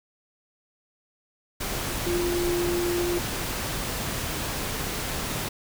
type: tone in noise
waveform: sine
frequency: 349.2 Hz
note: F4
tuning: in tune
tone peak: -24 dBFS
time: 2.06-3.19 s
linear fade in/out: 10 ms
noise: pink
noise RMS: -30 dBFS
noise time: 1.6-5.49 s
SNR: +3 dB
effects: none